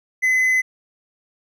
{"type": "tone", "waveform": "triangle", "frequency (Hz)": 2029, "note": "B6", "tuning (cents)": 46, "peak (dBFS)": -13, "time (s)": [0.22, 0.62], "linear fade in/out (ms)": 20, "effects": []}